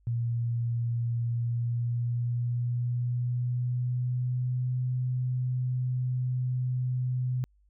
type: tone with pitch glide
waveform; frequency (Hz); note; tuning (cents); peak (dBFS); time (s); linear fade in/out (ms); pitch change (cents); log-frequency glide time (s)
sine; 117.8 to 126.25; A#2 to B2; +19 to +39; -26; 0.07-7.44; 0; +120; 1.26-4.81
effects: added 50 Hz sine -61 dBFS peak until 7.69 s